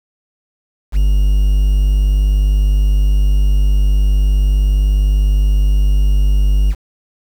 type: tone with quantisation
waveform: triangle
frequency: 49.81 Hz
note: G1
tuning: 28 cents sharp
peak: -7 dBFS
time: 0.92-6.75 s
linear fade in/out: 50 ms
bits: 6
effects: none